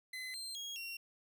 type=tone with pitch steps; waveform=30% pulse; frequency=2034 / 4155 / 3288 / 2744 Hz; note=C7 / C8 / G#7 / F7; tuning=-50 / -13 / -18 / -31 cents; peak=-39 dBFS; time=0.13-0.97 s; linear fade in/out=5 ms; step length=210 ms; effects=none